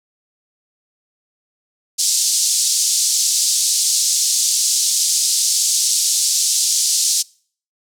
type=band-pass noise; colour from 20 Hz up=white; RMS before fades=-17 dBFS; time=1.98-7.23 s; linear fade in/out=20 ms; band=4500 to 8500 Hz; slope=24 dB/octave; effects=noise-tail reverb RT60 0.5 s tail -25 dB re dry